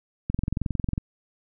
click train, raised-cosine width 5 ms, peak -13 dBFS, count 16, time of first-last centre 0.3-0.979 s, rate 22.1 Hz, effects none

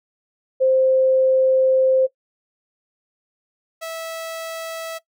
sine / sawtooth tone pair in turn, 523.3 / 653.3 Hz, C5 / E5, 0 / -16 cents, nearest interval major third, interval 384 cents, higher second, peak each -13 / -24 dBFS, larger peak first, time 0.6-2.07 / 3.81-4.99 s, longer first, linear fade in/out 20 ms, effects noise-tail reverb RT60 0.1 s tail -18 dB re dry

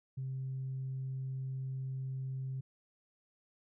sine tone, 132.1 Hz, C3, 17 cents sharp, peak -35 dBFS, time 0.17-2.61 s, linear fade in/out 10 ms, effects tanh soft clip ceiling -32 dBFS

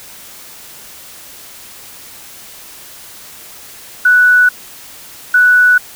sine tone pair in turn, 1480 / 1480 Hz, F#6 / F#6, 0 / 0 cents, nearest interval unison, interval 0 cents, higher neither, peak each -5 dBFS, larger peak neither, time 4.05-4.49 / 5.34-5.78 s, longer neither, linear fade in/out 5 ms, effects white hiss -35 dBFS RMS until 5.95 s

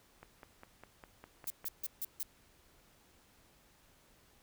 click train, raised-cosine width 0.5 ms, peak -35 dBFS, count 8, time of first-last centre 0.23-1.644 s, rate 4.95 Hz
violet noise bursts, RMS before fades -38 dBFS, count 5, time 1.47-2.23 s, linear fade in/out 2 ms, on 32 ms, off 150 ms
effects pink hiss -66 dBFS RMS until 4.42 s

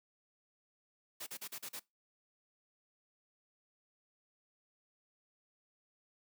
white noise bursts, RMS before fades -44 dBFS, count 6, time 1.2-1.797 s, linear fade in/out 10 ms, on 67 ms, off 39 ms, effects noise-tail reverb RT60 0.2 s tail -22 dB re dry + high-pass 150 Hz 12 dB/octave

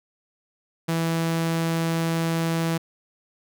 sawtooth tone, 164.81 Hz, E3, in tune, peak -18 dBFS, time 0.88-2.78 s, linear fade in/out 10 ms, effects none

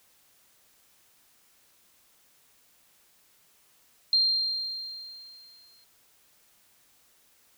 sine tone with exponential decay, 4186 Hz, C8, in tune, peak -18 dBFS, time 4.13-5.84 s, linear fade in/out 1 ms, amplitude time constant 370 ms, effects white hiss -63 dBFS RMS until 7.57 s

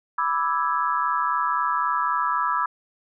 sine chord, E dominant seventh, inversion second, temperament equal, 987.8 / 1174.7 / 1318.5 / 1661.2 Hz, B5 / D6 / E6 / G#6, 0 / 0 / 0 / 0 cents, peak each -25 / -26 / -25 / -31 dBFS, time 0.18-2.66 s, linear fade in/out 5 ms, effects none

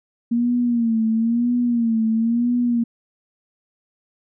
sine tone with vibrato, 232.6 Hz, A#3, 4 cents flat, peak -16 dBFS, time 0.31-2.84 s, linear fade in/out 10 ms, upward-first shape sine, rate 1 Hz, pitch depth 81 cents each way, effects none

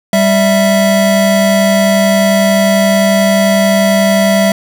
square tone pair together, 196.01 / 659.3 Hz, G3 / E5, 0 / 0 cents, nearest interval octave + major sixth, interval 2100 cents, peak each -11 dBFS, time 0.13-4.52 s, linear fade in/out 2 ms, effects none

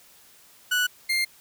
30% pulse tone pair in turn, 1477 / 2111 Hz, F#6 / C7, -3 / +15 cents, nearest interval tritone, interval 618 cents, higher second, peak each -18 / -19 dBFS, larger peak first, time 0.71-0.87 / 1.09-1.25 s, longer neither, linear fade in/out 10 ms, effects white hiss -54 dBFS RMS until 1.4 s

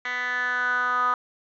10% pulse tone with band-pass filter sweep, 248.4 Hz, B3, 10 cents sharp, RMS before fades -25 dBFS, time 0.05-1.14 s, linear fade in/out 2 ms, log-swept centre 2100 to 1200 Hz, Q 6.6, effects resampled to 16000 Hz

